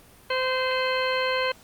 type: harmonic tone with a mistuned harmonic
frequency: 516 Hz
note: C5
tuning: 24 cents flat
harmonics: 1 / 2 / 3 / 4 / 5 / 6 / 8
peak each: -26 / -29 / -31 / -32 / -33 / -34 / -35 dBFS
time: 0.3-1.52 s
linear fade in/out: 5 ms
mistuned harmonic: 8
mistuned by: +32 cents
effects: pink hiss -52 dBFS RMS until 1.63 s + Opus 32 kbps